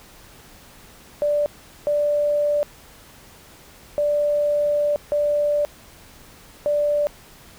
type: tone bursts at uneven times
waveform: sine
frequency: 587.3 Hz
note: D5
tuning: in tune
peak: -17 dBFS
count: 5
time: 1.22-1.46 / 1.87-2.63 / 3.98-4.96 / 5.12-5.65 / 6.66-7.07 s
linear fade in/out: 0 ms
effects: pink hiss -47 dBFS RMS until 7.58 s